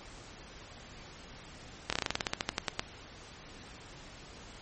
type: slowing click train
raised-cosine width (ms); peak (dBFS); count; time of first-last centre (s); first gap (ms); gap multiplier
0.2; -11; 16; 1.9-2.795; 26; 1.11
effects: pink hiss -50 dBFS RMS until 4.61 s + MP3 32 kbps